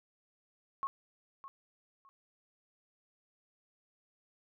sine tone with echo, 1092 Hz, C#6, 26 cents flat, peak -32 dBFS, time 0.83-0.87 s, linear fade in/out 0 ms, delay 610 ms, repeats 2, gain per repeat -13 dB, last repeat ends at 2.09 s, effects none

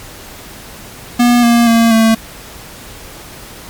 square tone with pitch steps, 241.4 / 235.5 / 229.7 / 224.1 Hz, B3 / A#3 / A#3 / A3, -39 / +18 / -25 / +32 cents, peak -7 dBFS, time 1.19-2.15 s, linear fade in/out 10 ms, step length 240 ms, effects pink hiss -33 dBFS RMS until 3.69 s + MP3 96 kbps

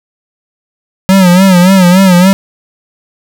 square tone with vibrato, 184.7 Hz, F#3, 3 cents flat, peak -3 dBFS, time 1.09-2.33 s, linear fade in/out 0 ms, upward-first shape sine, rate 3.5 Hz, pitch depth 93 cents each way, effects none

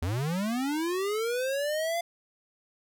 square linear sweep, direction up, 77.78 to 694 Hz, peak -28 dBFS, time 0.02-2.01 s, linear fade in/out 5 ms, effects none

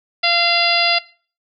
harmonic tone, 689 Hz, F5, 24 cents flat, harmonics 1 / 2 / 3 / 4 / 5 / 6 / 7, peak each -21 / -24 / -20 / -19 / -23 / -22 / -19 dBFS, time 0.23-0.99 s, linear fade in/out 10 ms, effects noise-tail reverb RT60 0.4 s tail -20 dB re dry

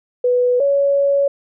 sine tone pair in turn, 493.9 / 560.6 Hz, B4 / C#5, 0 / +19 cents, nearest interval major second, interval 219 cents, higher second, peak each -12 dBFS, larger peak neither, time 0.24-0.6 / 0.6-1.28 s, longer second, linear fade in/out 5 ms, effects none

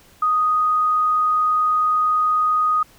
sine tone, 1244.5 Hz, D#6, in tune, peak -15 dBFS, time 0.22-2.83 s, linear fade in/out 5 ms, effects pink hiss -51 dBFS RMS until 2.98 s

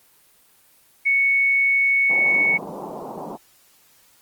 sine tone, 2217 Hz, C#7, in tune, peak -15 dBFS, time 1.05-2.58 s, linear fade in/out 20 ms
white band-pass noise, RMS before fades -33 dBFS, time 2.09-3.37 s, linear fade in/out 20 ms, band 150 to 970 Hz, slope 48 dB/octave
effects white hiss -56 dBFS RMS until 4.21 s + Opus 24 kbps

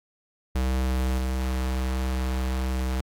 square tone with level steps, 64.4 Hz, C2, 27 cents flat, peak -23 / -25 dBFS, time 0.55-3.01 s, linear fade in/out 5 ms, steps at 1.18 s, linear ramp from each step 2 ms, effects AAC 48 kbps

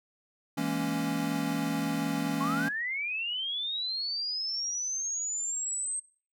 square chord, A# half-diminished seventh, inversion second, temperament equal, 164.81 / 207.7 / 233.1 / 277.2 Hz, E3 / G#3 / A#3 / C#4, 0 / 0 / 0 / 0 cents, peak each -36 / -37 / -36 / -32 dBFS, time 0.57-2.69 s, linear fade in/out 10 ms
sine linear sweep, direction up, 1046.5 to 8372 Hz, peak -30 dBFS, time 2.4-6 s, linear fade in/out 10 ms
effects noise-tail reverb RT60 0.4 s tail -22 dB re dry

